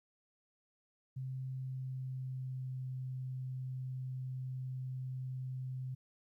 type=tone with pitch glide; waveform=sine; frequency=130.81 to 129.31 Hz; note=C3 to C3; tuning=0 to -20 cents; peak=-38 dBFS; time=1.16-5.95 s; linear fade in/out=10 ms; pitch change=-20 cents; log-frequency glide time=1.49-2.84 s; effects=13-bit